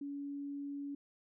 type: tone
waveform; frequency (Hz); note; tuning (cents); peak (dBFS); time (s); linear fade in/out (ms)
sine; 283.2; C#4; +37; -39; 0.01-0.95; 5
effects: none